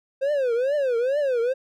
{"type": "tone with vibrato", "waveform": "triangle", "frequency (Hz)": 523.3, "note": "C5", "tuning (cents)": 0, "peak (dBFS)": -18, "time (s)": [0.21, 1.54], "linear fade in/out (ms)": 20, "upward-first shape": "triangle", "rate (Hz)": 2.3, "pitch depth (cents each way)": 250, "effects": []}